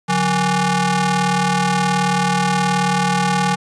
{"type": "ring-modulated tone", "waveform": "sawtooth", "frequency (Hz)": 325.1, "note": "E4", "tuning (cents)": -24, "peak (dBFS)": -8, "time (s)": [0.08, 3.56], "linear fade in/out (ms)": 20, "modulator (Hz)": 507, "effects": ["resampled to 22050 Hz"]}